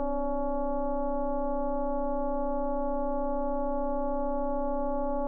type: tone with frequency modulation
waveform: sine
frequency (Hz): 293.7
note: D4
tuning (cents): 0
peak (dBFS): -26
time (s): 0-5.27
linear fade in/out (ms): 0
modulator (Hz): 277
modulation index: 2
effects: none